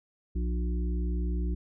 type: harmonic tone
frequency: 60 Hz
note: B1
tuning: 49 cents flat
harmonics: 1 / 3 / 5 / 6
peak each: -27 / -37 / -41 / -43 dBFS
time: 0.35-1.55 s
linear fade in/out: 10 ms
effects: none